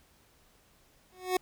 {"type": "tone with exponential growth", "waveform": "25% pulse", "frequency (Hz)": 368.1, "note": "F#4", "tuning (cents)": -9, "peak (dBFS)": -19, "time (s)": [1.12, 1.37], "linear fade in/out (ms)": 5, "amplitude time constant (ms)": 54, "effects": ["pink hiss -64 dBFS RMS until 1.41 s"]}